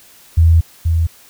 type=tone pair in turn; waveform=sine; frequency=82.41 / 82.41 Hz; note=E2 / E2; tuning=0 / 0 cents; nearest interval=unison; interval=0 cents; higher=neither; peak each=-6 / -11 dBFS; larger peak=first; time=0.37-0.61 / 0.85-1.07 s; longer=first; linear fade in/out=10 ms; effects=white hiss -45 dBFS RMS until 1.29 s